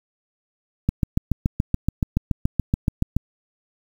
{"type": "click train", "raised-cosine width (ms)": 5, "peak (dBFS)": -6, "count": 17, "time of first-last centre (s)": [0.89, 3.166], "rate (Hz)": 7.03, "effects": ["7-bit"]}